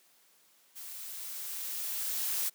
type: noise with level ramp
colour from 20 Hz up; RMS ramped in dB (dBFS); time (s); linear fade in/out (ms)
blue; -45 to -31; 0.75-2.5; 20
effects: white hiss -65 dBFS RMS until 2.54 s + high-pass 200 Hz 12 dB/octave